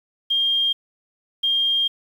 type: tone pair in turn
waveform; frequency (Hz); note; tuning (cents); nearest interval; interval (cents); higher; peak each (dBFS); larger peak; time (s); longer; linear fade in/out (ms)
sine; 3211 / 3211; G7 / G7; +41 / +41; unison; 0; neither; -17; neither; 0.3-0.73 / 1.43-1.88; second; 10
effects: 8-bit